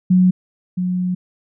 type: tone pair in turn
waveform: sine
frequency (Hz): 183.2 / 181.41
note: F#3 / F#3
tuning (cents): -17 / -34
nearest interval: unison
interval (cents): 17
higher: first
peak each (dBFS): -9 / -17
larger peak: first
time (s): 0.1-0.31 / 0.77-1.15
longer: second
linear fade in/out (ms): 10
effects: none